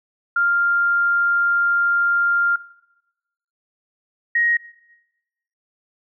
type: tone pair in turn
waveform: sine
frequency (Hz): 1396.9 / 1881.6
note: F6 / A#6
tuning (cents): 0 / +16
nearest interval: perfect fourth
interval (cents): 516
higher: second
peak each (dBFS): -15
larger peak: neither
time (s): 0.36-2.56 / 4.35-4.57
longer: first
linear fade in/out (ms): 5
effects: noise-tail reverb RT60 1.0 s tail -20 dB re dry